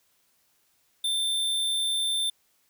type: tone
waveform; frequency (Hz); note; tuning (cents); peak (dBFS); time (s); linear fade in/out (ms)
square; 3565; A7; +22; -25; 1.04-2.3; 5
effects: white hiss -68 dBFS RMS until 2.69 s